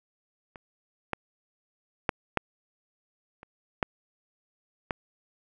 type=clicks; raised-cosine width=0.5 ms; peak=-28 / -13 / -8 / -8 / -30 / -9 / -13 dBFS; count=7; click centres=0.558 / 1.133 / 2.092 / 2.373 / 3.431 / 3.828 / 4.908 s; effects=none